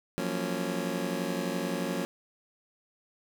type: chord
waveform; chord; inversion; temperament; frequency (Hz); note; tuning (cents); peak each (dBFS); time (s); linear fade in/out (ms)
25% pulse; Gb major seventh; third; just; 173.43 / 185 / 231.2 / 277.5; F3 / Gb3 / Bb3 / Db4; -12 / 0 / -14 / +2; -32; 0.18-2.05; 0
effects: none